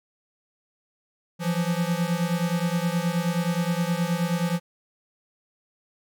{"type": "beating tone pair", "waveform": "square", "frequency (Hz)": [168.1, 177.6], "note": ["E3", "F3"], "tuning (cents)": [34, 29], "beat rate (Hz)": 9.5, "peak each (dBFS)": [-26, -27], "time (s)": [1.39, 4.6], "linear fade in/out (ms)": 50, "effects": []}